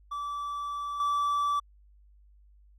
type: tone with level steps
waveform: triangle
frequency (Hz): 1158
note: D6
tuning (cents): -25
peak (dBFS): -30 / -23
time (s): 0.11-1.6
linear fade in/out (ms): 10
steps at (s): 1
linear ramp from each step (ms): 2
effects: added 50 Hz sine -55 dBFS peak until 2.78 s